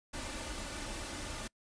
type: noise with comb filter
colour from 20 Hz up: pink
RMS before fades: -41 dBFS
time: 0.13-1.48 s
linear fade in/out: 10 ms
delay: 3.4 ms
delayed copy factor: +0.55
effects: noise-tail reverb RT60 0.1 s tail -26 dB re dry + resampled to 22050 Hz